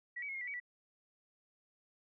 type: tone with pitch steps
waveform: sine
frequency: 1935 / 2277 / 2169 / 2135 / 1967 / 2263 / 1957 Hz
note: B6 / C#7 / C#7 / C7 / B6 / C#7 / B6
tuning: -36 / +46 / -38 / +34 / -7 / +35 / -16 cents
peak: -39 dBFS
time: 0.16-0.601 s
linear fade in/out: 10 ms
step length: 63 ms
effects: none